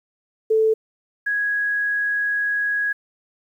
sine tone pair in turn, 440 / 1661.2 Hz, A4 / G#6, 0 / 0 cents, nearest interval octave + major seventh, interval 2300 cents, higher second, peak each -14 / -19 dBFS, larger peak first, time 0.5-0.74 / 1.26-2.93 s, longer second, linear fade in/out 10 ms, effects 9-bit

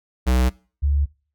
square / sine tone pair in turn, 62.9 / 71.48 Hz, B1 / D2, +32 / -46 cents, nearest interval major second, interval 222 cents, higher second, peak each -16 dBFS, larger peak neither, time 0.26-0.5 / 0.82-1.06 s, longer neither, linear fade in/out 20 ms, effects noise-tail reverb RT60 0.4 s tail -23 dB re dry

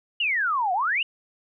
sine exponential two-way sweep, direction down then up, 2960 to 698.5 to 2960 Hz, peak -21 dBFS, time 0.2-1.03 s, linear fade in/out 5 ms, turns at 0.73 s, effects none

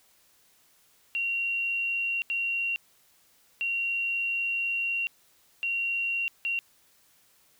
sine tone bursts at uneven times, 2752 Hz, F7, 26 cents flat, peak -26 dBFS, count 5, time 1.15-2.22 / 2.3-2.76 / 3.61-5.07 / 5.63-6.28 / 6.45-6.59 s, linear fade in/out 0 ms, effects white hiss -63 dBFS RMS until 7.59 s

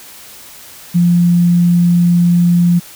sine tone, 174 Hz, F3, 6 cents flat, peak -7 dBFS, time 0.94-2.8 s, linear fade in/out 20 ms, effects white hiss -36 dBFS RMS until 2.95 s

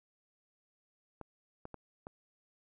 clicks, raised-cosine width 1 ms, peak -30 dBFS, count 4, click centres 1.213 / 1.654 / 1.743 / 2.069 s, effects none

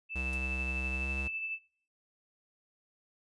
sine tone with tremolo, 2637 Hz, E7, in tune, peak -33 dBFS, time 0.09-1.59 s, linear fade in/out 50 ms, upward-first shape sine, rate 12 Hz, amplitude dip 40%
square tone with pitch glide, 65.41 to 67.37 Hz, C2 to C#2, 0 to -49 cents, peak -36 dBFS, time 0.15-1.28 s, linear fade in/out 10 ms, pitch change +51 cents, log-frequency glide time 0.97-1.08 s
blue noise with exponential decay, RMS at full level -43 dBFS, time 0.33-0.41 s, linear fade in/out 0 ms, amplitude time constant 16 ms
effects noise-tail reverb RT60 0.6 s tail -24 dB re dry + resampled to 24000 Hz

